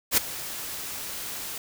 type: noise with ADSR envelope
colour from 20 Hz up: white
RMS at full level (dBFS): -18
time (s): 0.11-1.58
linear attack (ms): 65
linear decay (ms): 9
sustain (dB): -17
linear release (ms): 3
effects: none